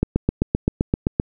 click train, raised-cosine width 3 ms, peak -4 dBFS, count 10, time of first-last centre 0.03-1.199 s, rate 7.7 Hz, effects none

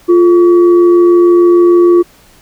sine tone with frequency modulation, 349.2 Hz, F4, in tune, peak -3 dBFS, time 0.08-2.03 s, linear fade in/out 20 ms, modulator 785 Hz, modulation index 0.27, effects pink hiss -44 dBFS RMS until 2.41 s

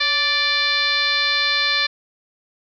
sine tone with frequency modulation, 2949 Hz, F#7, 6 cents flat, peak -16 dBFS, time 0-1.87 s, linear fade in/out 10 ms, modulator 597 Hz, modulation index 2.7, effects none

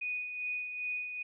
sine tone with tremolo, 2479 Hz, D#7, 7 cents flat, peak -32 dBFS, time 0.01-1.23 s, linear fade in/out 10 ms, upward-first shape sine, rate 2.5 Hz, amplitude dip 50%, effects none

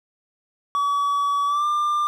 triangle tone with pitch glide, 1139 to 1193.6 Hz, C#6 to D6, +47 to +28 cents, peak -17 dBFS, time 0.75-2.07 s, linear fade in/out 0 ms, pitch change +81 cents, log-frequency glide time 1.46-1.66 s, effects none

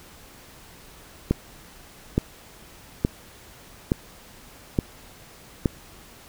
click train, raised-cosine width 3 ms, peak -6 dBFS, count 6, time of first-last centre 1.31-5.658 s, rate 1.15 Hz, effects pink hiss -48 dBFS RMS until 6.28 s

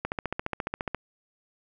click train, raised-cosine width 0.5 ms, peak -14 dBFS, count 14, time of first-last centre 0.05-0.947 s, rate 14.5 Hz, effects none

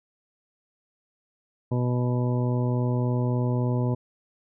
harmonic tone, 123.47 Hz, B2, in tune, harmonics 1 / 2 / 3 / 4 / 5 / 7 / 8, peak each -23 / -29 / -33 / -35 / -37 / -40 / -41 dBFS, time 1.71-3.95 s, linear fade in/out 10 ms, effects none

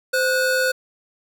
square tone pair together, 517.6 / 1464 Hz, C5 / F#6, -19 / -19 cents, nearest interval octave + tritone, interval 1800 cents, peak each -21 dBFS, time 0.13-0.72 s, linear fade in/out 10 ms, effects none

